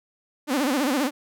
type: tone with vibrato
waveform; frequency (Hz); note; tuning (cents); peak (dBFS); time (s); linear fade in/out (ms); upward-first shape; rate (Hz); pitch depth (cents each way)
sawtooth; 274.2; C#4; -19; -17; 0.47-1.11; 50; sine; 15; 180
effects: none